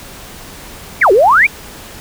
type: exponential two-way sweep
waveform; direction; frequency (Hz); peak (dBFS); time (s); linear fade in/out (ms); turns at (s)
sine; down then up; 2489 to 360 to 2489; -5; 1.01-1.47; 10; 1.12
effects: pink hiss -33 dBFS RMS until 2 s